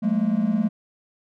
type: tone cluster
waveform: triangle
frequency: 178.5 / 208.9 / 227.8 Hz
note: F3 / G#3 / A#3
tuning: +38 / +10 / -40 cents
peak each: -26 / -19 / -21 dBFS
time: 0.02-0.69 s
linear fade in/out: 20 ms
effects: tanh soft clip ceiling -9 dBFS